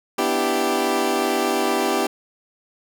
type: chord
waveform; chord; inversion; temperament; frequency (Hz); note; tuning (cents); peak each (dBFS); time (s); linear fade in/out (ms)
20% pulse; E minor seventh; second; equal with one note detuned; 246.9 / 295 / 329.6 / 392; B3 / D4 / E4 / G4; 0 / +8 / 0 / 0; -21 / -22 / -21 / -17; 0.18-2.07; 5
effects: none